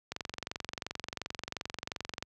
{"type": "click train", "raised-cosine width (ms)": 0.2, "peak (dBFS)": -18, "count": 49, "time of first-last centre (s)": [0.12, 2.225], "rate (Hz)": 22.8, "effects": ["high-pass 60 Hz 12 dB/octave"]}